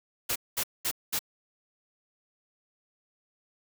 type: noise bursts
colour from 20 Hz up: white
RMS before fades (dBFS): -29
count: 4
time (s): 0.29-1.192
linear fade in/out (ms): 10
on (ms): 68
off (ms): 210
effects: none